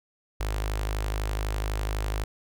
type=tone with notch filter; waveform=sawtooth; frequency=52 Hz; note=G#1; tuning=3 cents sharp; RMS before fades=-29 dBFS; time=0.4-2.24 s; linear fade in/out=5 ms; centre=190 Hz; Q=0.57; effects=none